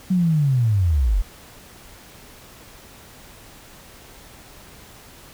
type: linear sweep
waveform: sine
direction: down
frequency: 189.1 to 39.38 Hz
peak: -15 dBFS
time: 0.1-1.22 s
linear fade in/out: 10 ms
effects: pink hiss -45 dBFS RMS until 5.33 s